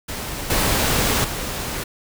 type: noise with level steps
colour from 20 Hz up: pink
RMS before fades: -29 / -19 / -27 dBFS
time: 0.08-1.84 s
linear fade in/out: 10 ms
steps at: 0.5 / 1.24 s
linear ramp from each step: 5 ms
effects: none